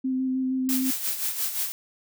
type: tone with vibrato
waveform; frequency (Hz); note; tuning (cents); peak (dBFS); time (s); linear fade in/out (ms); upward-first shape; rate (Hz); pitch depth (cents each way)
sine; 260; C4; -11; -23; 0.04-0.91; 10; square; 6.4; 11
type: noise with tremolo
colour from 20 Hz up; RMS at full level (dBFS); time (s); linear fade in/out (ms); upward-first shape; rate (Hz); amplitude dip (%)
blue; -26; 0.69-1.72; 0; sine; 5.7; 60
effects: none